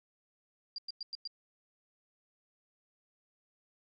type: tone bursts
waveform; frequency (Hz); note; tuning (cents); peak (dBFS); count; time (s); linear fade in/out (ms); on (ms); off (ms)
sine; 4776; D8; +28; -37; 5; 0.76-1.275; 2; 23; 100
effects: none